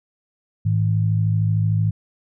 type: tone pair together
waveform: sine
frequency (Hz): 106.8 / 160.02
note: G#2 / D#3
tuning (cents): +49 / +49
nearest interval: perfect fifth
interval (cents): 700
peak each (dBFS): -17 / -22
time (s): 0.65-1.91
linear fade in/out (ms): 10
effects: none